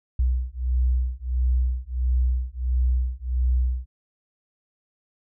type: beating tone pair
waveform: sine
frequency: 61.74 / 63.24 Hz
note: B1 / B1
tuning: 0 / +42 cents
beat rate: 1.5 Hz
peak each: -23 dBFS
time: 0.19-3.86 s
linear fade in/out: 5 ms
effects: none